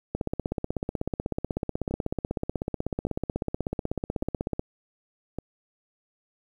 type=two click trains; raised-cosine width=2 ms; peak=-14 / -18 dBFS; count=73 / 4; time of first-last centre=0.15-4.594 / 1.91-5.386 s; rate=16.2 / 0.863 Hz; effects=9-bit